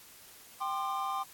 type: chord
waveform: triangle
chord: G suspended fourth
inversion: none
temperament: equal with one note detuned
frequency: 784 / 1046.5 / 1200 Hz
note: G5 / C6 / D6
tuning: 0 / 0 / +37 cents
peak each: -34 dBFS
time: 0.6-1.24 s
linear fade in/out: 20 ms
effects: white hiss -54 dBFS RMS until 1.33 s + AAC 64 kbps